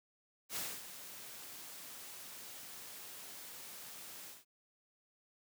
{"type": "noise with ADSR envelope", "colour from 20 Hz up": "white", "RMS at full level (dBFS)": -39, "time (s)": [0.49, 4.45], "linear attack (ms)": 71, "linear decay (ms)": 250, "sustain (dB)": -11, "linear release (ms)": 170, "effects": ["high-pass 100 Hz 12 dB/octave"]}